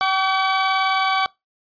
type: tone pair together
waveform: sawtooth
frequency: 766.4 / 1140 Hz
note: G5 / C#6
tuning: -39 / +48 cents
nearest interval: perfect fifth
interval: 687 cents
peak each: -16 dBFS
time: 0.01-1.26 s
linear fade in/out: 0 ms
effects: noise-tail reverb RT60 0.2 s tail -23 dB re dry + resampled to 11025 Hz